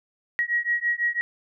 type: beating tone pair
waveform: sine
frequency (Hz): 1900 / 1906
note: A#6 / A#6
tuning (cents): +33 / +38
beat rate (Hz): 6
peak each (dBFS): -25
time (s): 0.39-1.21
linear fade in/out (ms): 0
effects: none